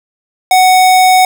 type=tone; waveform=square; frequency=743 Hz; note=F#5; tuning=7 cents sharp; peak=-5 dBFS; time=0.51-1.25 s; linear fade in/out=2 ms; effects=none